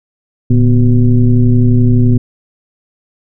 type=tone with frequency modulation; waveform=sine; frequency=115.2 Hz; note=A#2; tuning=20 cents flat; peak=-5 dBFS; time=0.5-2.18 s; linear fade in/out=5 ms; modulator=131 Hz; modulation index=1.1; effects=none